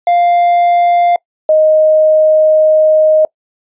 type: tone pair in turn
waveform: triangle / sine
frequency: 698.5 / 622.3 Hz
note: F5 / D#5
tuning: 0 / 0 cents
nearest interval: major second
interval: 200 cents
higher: first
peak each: -5 dBFS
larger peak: neither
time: 0.07-1.16 / 1.49-3.25 s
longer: second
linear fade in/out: 2 ms
effects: noise-tail reverb RT60 0.1 s tail -24 dB re dry + resampled to 8000 Hz